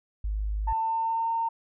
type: tone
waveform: sine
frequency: 51.91 Hz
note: G#1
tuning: in tune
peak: -26 dBFS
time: 0.24-0.73 s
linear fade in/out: 5 ms
type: tone with pitch glide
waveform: sine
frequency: 894 to 913.8 Hz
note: A5 to A#5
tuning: +27 to -35 cents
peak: -24 dBFS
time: 0.67-1.49 s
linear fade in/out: 10 ms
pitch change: +38 cents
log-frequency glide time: 0.79-1.31 s
effects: tanh soft clip ceiling -16 dBFS